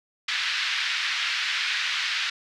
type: band-pass noise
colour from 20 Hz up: pink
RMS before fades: -27 dBFS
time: 0.28-2.3 s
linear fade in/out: 5 ms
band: 1600 to 4500 Hz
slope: 24 dB/octave
effects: none